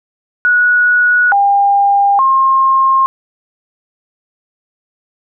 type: tone with pitch steps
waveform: sine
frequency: 1463 / 802 / 1067 Hz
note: F#6 / G5 / C6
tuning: -20 / +39 / +34 cents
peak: -7 dBFS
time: 0.45-3.06 s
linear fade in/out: 0 ms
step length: 870 ms
effects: none